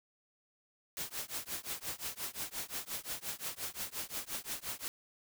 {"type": "noise with tremolo", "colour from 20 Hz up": "white", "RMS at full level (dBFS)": -37, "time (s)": [0.97, 4.88], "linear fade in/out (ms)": 0, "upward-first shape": "triangle", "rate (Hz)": 5.7, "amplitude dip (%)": 100, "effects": []}